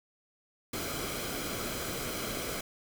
pink noise with comb filter, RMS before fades -36 dBFS, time 0.73-2.61 s, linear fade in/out 5 ms, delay 1.1 ms, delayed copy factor -0.55, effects none

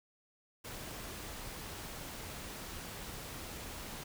pink noise, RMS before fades -45 dBFS, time 0.64-4.04 s, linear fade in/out 10 ms, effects none

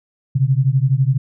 sine beating tone pair, 128.3 / 140.3 Hz, C3 / C#3, -34 / +21 cents, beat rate 12 Hz, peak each -15 / -16 dBFS, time 0.35-1.18 s, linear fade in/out 10 ms, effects none

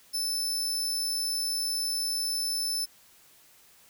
sawtooth tone, 5274 Hz, E8, in tune, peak -25 dBFS, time 0.13-2.86 s, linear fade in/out 20 ms, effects white hiss -58 dBFS RMS until 3.89 s

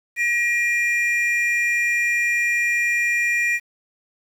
triangle tone pair together, 1904.9 / 2400 Hz, A#6 / D7, +37 / +37 cents, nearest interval major third, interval 400 cents, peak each -19 dBFS, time 0.16-3.6 s, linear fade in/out 50 ms, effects 8-bit

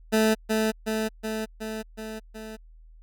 20% pulse tone with echo, 218.9 Hz, A3, 9 cents flat, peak -14 dBFS, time 0.12-0.35 s, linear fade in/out 20 ms, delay 370 ms, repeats 6, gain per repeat -3 dB, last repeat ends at 2.57 s, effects added 40 Hz sine -47 dBFS peak until 3.02 s

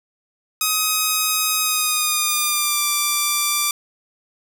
5% pulse tone with pitch glide, 1261 to 1176.6 Hz, D#6 to D6, +23 to +3 cents, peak -6 dBFS, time 0.61-3.71 s, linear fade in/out 2 ms, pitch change -120 cents, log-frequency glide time 1.61-2.84 s, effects none

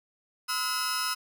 sawtooth tone cluster, 1016 / 1290 / 1436 / 5120 Hz, B5 / E6 / F6 / D#8, +49 / -38 / +48 / +49 cents, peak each -33 / -29 / -31 / -29 dBFS, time 0.48-1.15 s, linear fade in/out 20 ms, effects none

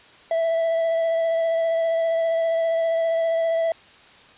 triangle tone with vibrato, 659.3 Hz, E5, in tune, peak -17 dBFS, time 0.31-3.72 s, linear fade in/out 2 ms, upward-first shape sine, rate 15 Hz, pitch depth 14 cents each way, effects white hiss -49 dBFS RMS until 4.37 s + resampled to 8000 Hz

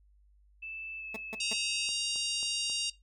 sine tone with pitch glide, 2637 to 2607 Hz, E7 to E7, 0 to -20 cents, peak -39 dBFS, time 0.62-1.89 s, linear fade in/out 10 ms, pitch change -20 cents, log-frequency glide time 0.98-1.05 s
15% pulse tone bursts, 220 Hz, A3, in tune, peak -31 dBFS, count 3, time 1.14-1.535 s, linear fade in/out 5 ms, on 25 ms, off 160 ms
harmonic tone, 934 Hz, A#5, 3 cents sharp, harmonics 3 / 4 / 5 / 6 / 7 / 8 / 9 / 10, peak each -34 / -39 / -37 / -41 / -43 / -44 / -44 / -45 dBFS, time 1.4-2.9 s, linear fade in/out 5 ms
click train, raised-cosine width 1 ms, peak -37 dBFS, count 4, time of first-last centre 1.89-2.699 s, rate 3.71 Hz
effects noise-tail reverb RT60 0.2 s tail -18 dB re dry + added 50 Hz sine -60 dBFS peak until 3.02 s

